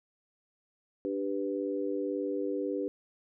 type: chord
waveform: sine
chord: G major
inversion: second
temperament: equal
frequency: 293.7 / 392 / 493.9 Hz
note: D4 / G4 / B4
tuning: 0 / 0 / 0 cents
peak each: -34 / -34 / -35 dBFS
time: 1.05-2.88 s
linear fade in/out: 0 ms
effects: none